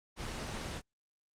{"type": "noise", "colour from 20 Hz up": "pink", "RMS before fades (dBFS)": -39, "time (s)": [0.16, 0.82], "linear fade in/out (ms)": 50, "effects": ["low-pass 7000 Hz 12 dB/octave", "Opus 24 kbps"]}